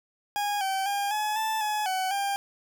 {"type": "tone with pitch steps", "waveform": "40% pulse", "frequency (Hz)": [821, 771, 806, 849, 878, 847, 752, 798], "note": ["G#5", "G5", "G5", "G#5", "A5", "G#5", "F#5", "G5"], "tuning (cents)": [-20, -29, 48, 38, -4, 34, 28, 31], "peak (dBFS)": -25, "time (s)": [0.36, 2.36], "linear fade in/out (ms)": 0, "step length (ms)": 250, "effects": []}